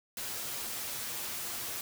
white noise with comb filter, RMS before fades -38 dBFS, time 0.17-1.81 s, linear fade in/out 2 ms, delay 8.5 ms, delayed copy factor +0.55, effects none

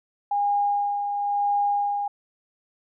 sine tone with tremolo, 814 Hz, G#5, 35 cents flat, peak -19 dBFS, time 0.31-2.08 s, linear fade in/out 5 ms, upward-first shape sine, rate 0.98 Hz, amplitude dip 45%, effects none

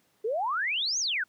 sine exponential two-way sweep, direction up then down, 409.2 to 6690 to 1403 Hz, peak -26 dBFS, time 0.24-1.24 s, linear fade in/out 10 ms, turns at 0.99 s, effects pink hiss -68 dBFS RMS until 1.28 s + high-pass 150 Hz 12 dB/octave

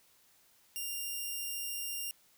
5% pulse tone, 2794 Hz, F7, in tune, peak -27 dBFS, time 0.76-2.11 s, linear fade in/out 0 ms, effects white hiss -66 dBFS RMS until 2.37 s

